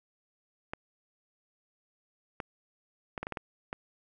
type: clicks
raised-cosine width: 0.5 ms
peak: -20 dBFS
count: 8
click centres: 0.735 / 2.402 / 3.178 / 3.23 / 3.269 / 3.323 / 3.372 / 3.729 s
effects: none